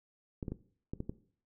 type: clicks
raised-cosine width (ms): 3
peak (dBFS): -24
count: 6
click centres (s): 0.428 / 0.482 / 0.52 / 0.935 / 1.004 / 1.095
effects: noise-tail reverb RT60 0.5 s tail -17 dB re dry